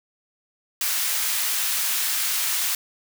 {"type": "high-pass noise", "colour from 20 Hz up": "white", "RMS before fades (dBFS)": -24, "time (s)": [0.81, 2.75], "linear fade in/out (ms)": 2, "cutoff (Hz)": 1200, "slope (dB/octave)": 12, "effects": []}